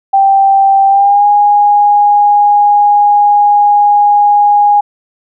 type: tone with pitch glide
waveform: sine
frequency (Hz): 784 to 823.5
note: G5 to G#5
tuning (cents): 0 to -15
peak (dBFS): -4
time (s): 0.13-4.81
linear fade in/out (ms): 10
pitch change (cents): +85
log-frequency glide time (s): 0.87-1.26
effects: none